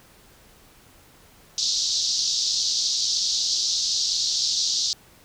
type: band-pass noise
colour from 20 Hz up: pink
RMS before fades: -24 dBFS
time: 1.58-4.93 s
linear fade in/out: 0 ms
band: 3900 to 6200 Hz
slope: 48 dB/octave
effects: pink hiss -53 dBFS RMS until 5.24 s